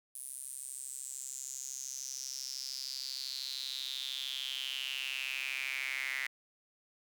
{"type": "tone with high-pass filter sweep", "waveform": "sawtooth", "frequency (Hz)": 132.9, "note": "C3", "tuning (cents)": 27, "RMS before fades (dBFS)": -40, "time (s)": [0.15, 6.27], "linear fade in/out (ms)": 2, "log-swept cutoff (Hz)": [10000, 2000], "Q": 7.1, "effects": []}